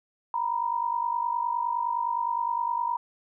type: tone pair together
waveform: sine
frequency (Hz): 939 / 988.7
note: A#5 / B5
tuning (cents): +12 / +2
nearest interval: minor second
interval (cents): 90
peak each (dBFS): -27 / -29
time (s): 0.34-2.97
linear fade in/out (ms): 2
effects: none